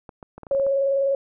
clicks, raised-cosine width 1 ms, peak -25 dBFS, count 9, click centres 0.092 / 0.228 / 0.38 / 0.433 / 0.468 / 0.515 / 0.549 / 0.598 / 0.666 s
sine tone with vibrato, 549 Hz, C#5, 17 cents flat, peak -18 dBFS, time 0.51-1.15 s, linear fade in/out 2 ms, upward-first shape square, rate 20 Hz, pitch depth 25 cents each way
effects none

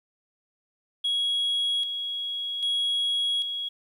sine tone with tremolo, 3320 Hz, G#7, 1 cent flat, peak -21 dBFS, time 1.04-3.69 s, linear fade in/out 10 ms, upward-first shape square, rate 0.63 Hz, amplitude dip 55%, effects tanh soft clip ceiling -21 dBFS + 10-bit

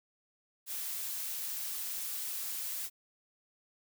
blue noise, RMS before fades -38 dBFS, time 0.66-2.9 s, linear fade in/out 50 ms, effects none

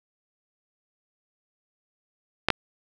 clicks, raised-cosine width 0.3 ms, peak -3 dBFS, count 2, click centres 2.486 / 2.503 s, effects none

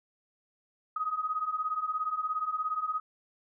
sine beating tone pair, 1245 / 1262 Hz, D#6 / D#6, +1 / +24 cents, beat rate 17 Hz, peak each -34 / -31 dBFS, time 0.96-3 s, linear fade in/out 5 ms, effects none

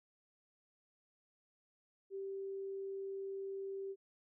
sine tone, 390 Hz, G4, 9 cents flat, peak -40 dBFS, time 2.1-3.96 s, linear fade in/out 50 ms, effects none

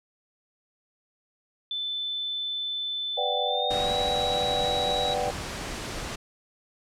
sine tone with pitch glide, 3520 to 3883 Hz, A7 to B7, 0 to -30 cents, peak -28 dBFS, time 1.71-5.14 s, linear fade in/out 2 ms, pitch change +170 cents, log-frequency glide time 3.45-3.94 s
sine chord, G major seventh, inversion first, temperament equal, 493.9 / 587.3 / 740 / 784 Hz, B4 / D5 / F#5 / G5, 0 / 0 / 0 / 0 cents, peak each -31 dBFS, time 3.17-5.31 s, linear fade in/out 10 ms
pink noise, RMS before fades -34 dBFS, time 3.7-6.16 s, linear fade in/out 10 ms
effects low-pass 8000 Hz 12 dB/octave

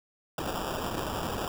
violet noise with sample-and-hold, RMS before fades -33 dBFS, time 0.38-1.48 s, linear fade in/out 2 ms, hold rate 2100 Hz, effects none

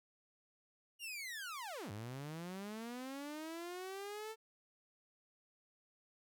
sawtooth linear two-way sweep, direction down then up, 2886 to 98 to 447.1 Hz, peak -40 dBFS, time 0.99-4.36 s, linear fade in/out 50 ms, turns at 1.91 s, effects none

